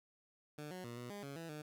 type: tone with pitch steps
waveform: 15% pulse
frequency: 149.4 / 183.3 / 119.1 / 121.9 / 203.6 / 139.6 / 165.5 / 151.3 Hz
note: D3 / F#3 / A#2 / B2 / G#3 / C#3 / E3 / D#3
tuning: +30 / -16 / +38 / -22 / -34 / +13 / +7 / -48 cents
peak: -39 dBFS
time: 0.58-1.62 s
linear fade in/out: 5 ms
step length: 130 ms
effects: none